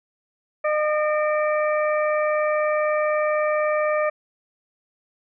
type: harmonic tone with a mistuned harmonic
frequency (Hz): 608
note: D#5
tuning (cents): -40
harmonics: 1 / 2 / 3 / 4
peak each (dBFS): -20 / -26 / -30 / -32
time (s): 0.64-4.1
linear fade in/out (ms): 10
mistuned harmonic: 4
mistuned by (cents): -77
effects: none